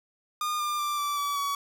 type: tone with pitch steps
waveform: 45% pulse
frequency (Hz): 1216 / 1198.6 / 1181.4 / 1164.4 / 1147.8 / 1131.3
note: D#6 / D6 / D6 / D6 / D6 / C#6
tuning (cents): -40 / +35 / +10 / -15 / -40 / +35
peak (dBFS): -27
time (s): 0.41-1.55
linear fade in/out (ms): 2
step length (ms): 190
effects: none